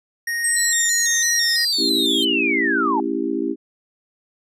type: tone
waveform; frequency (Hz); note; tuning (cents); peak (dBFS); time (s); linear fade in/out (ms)
square; 1864.7; A#6; 0; -22; 0.27-1.65; 5
type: linear sweep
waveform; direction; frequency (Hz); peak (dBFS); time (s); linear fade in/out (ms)
sine; down; 8410 to 819; -18; 0.44-3; 2
type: tone with vibrato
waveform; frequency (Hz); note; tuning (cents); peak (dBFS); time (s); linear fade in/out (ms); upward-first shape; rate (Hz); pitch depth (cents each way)
sawtooth; 3869; B7; -36; -23; 0.56-2.25; 10; square; 3; 96
type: chord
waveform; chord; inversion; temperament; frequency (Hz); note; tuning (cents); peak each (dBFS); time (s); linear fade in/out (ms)
sine; A dominant seventh; none; just; 220 / 275 / 330 / 396; A3 / C#4 / E4 / G4; 0 / -14 / +2 / +18; -30 / -24 / -24 / -26; 1.77-3.56; 50
effects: resampled to 32000 Hz